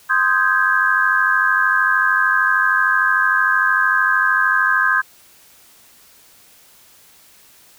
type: chord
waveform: sine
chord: Ab major seventh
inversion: first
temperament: equal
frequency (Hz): 1046.5 / 1244.5 / 1568 / 1661.2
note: C6 / Eb6 / G6 / Ab6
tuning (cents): 0 / 0 / 0 / 0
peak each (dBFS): -21 / -21 / -16 / -19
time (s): 0.09-5.02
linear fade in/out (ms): 20
effects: white hiss -49 dBFS RMS until 7.78 s